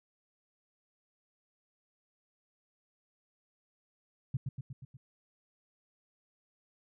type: tone with echo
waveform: sine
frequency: 131.3 Hz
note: C3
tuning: 6 cents sharp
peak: -28 dBFS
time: 4.34-4.37 s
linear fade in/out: 5 ms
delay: 120 ms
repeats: 5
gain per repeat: -4 dB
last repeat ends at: 4.97 s
effects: none